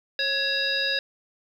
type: harmonic tone with a mistuned harmonic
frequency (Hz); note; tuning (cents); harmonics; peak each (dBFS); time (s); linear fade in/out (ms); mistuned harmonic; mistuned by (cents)
545; C#5; -29; 1 / 3 / 5 / 7 / 9; -33 / -27 / -32 / -28 / -29; 0.19-0.99; 2; 3; +43
effects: 9-bit